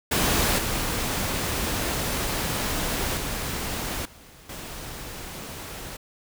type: noise with level steps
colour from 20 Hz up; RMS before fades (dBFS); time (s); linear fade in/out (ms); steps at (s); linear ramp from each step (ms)
pink; -22 / -27 / -30 / -49 / -37; 0.11-5.97; 10; 0.58 / 3.17 / 4.05 / 4.49; 5
effects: none